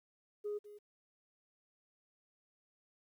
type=tone with echo; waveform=sine; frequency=415.3 Hz; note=G#4; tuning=in tune; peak=-35 dBFS; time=0.44-0.59 s; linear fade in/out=20 ms; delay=200 ms; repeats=1; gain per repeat=-15 dB; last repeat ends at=0.79 s; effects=tanh soft clip ceiling -33 dBFS + 12-bit